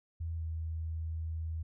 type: tone with pitch glide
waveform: sine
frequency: 82.41 to 80.71 Hz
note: E2 to E2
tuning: 0 to -36 cents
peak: -34 dBFS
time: 0.2-1.63 s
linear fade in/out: 10 ms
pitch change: -36 cents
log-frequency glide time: 0.37-0.42 s
effects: none